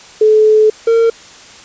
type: tone pair in turn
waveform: sine / triangle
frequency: 431.3 / 458 Hz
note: A4 / A#4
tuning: -35 / -31 cents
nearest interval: minor second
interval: 104 cents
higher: second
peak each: -5 dBFS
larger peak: neither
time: 0.21-0.7 / 0.87-1.1 s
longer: first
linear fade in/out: 5 ms
effects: white hiss -37 dBFS RMS until 1.64 s + resampled to 16000 Hz